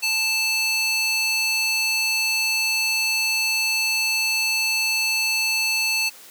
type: tone with high-pass filter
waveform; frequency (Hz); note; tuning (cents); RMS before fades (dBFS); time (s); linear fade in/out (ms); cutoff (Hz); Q
square; 880; A5; 0; -22; 0.02-6.1; 20; 3200; 2.8
effects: white hiss -45 dBFS RMS until 6.3 s + high-pass 200 Hz 12 dB/octave